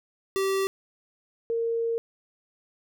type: tone pair in turn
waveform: square / sine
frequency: 387.4 / 460.7 Hz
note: G4 / A#4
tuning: -20 / -20 cents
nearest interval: minor third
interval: 300 cents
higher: second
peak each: -24 dBFS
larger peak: neither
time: 0.36-0.67 / 1.5-1.98 s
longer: second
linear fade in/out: 0 ms
effects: none